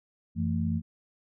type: tone cluster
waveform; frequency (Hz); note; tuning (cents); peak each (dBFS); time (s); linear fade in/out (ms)
sine; 90.8 / 166.8 / 223.1; F#2 / E3 / A3; -32 / +21 / +24; -30; 0.35-0.82; 50
effects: none